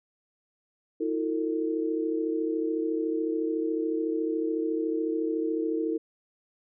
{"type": "tone cluster", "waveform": "sine", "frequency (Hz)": [321.3, 355.2, 451.3], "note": ["E4", "F4", "A4"], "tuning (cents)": [-44, 29, 44], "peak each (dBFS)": [-28, -34, -30], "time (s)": [1, 5.98], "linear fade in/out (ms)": 10, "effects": []}